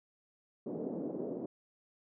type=band-pass noise; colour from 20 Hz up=pink; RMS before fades=-39 dBFS; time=0.66-1.46 s; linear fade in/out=5 ms; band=220 to 510 Hz; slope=24 dB/octave; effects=none